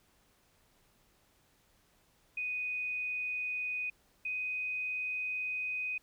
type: tone pair in turn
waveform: sine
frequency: 2489 / 2501 Hz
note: D#7 / D#7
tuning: 0 / +8 cents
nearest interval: unison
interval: 8 cents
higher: second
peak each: -33 / -33 dBFS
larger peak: neither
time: 2.37-3.9 / 4.25-5.98 s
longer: second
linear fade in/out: 5 ms
effects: pink hiss -69 dBFS RMS until 6.02 s